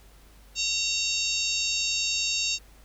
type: harmonic tone with a mistuned harmonic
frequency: 915 Hz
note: A#5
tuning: 32 cents flat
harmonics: 3 / 4 / 5 / 6 / 7 / 8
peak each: -30 / -31 / -32 / -33 / -33 / -34 dBFS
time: 0.55-2.59 s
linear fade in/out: 50 ms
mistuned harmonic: 4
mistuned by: +40 cents
effects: added 50 Hz sine -51 dBFS peak until 2.84 s + pink hiss -57 dBFS RMS until 2.84 s